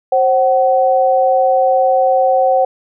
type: tone pair together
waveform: sine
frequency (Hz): 530.5 / 753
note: C5 / F#5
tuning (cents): +24 / +30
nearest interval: tritone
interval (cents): 606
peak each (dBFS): -12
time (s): 0.12-2.65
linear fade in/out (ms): 5
effects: none